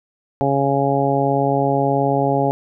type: harmonic tone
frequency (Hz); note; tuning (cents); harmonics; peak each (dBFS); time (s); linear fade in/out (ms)
138.59; C#3; 0; 1 / 2 / 3 / 4 / 5 / 6; -22 / -22 / -22 / -22 / -22 / -22; 0.41-2.51; 0
effects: none